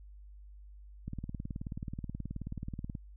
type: click train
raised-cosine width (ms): 5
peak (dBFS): -26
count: 36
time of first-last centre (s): 1.08-2.952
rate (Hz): 18.7
effects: added 50 Hz sine -49 dBFS peak until 3.16 s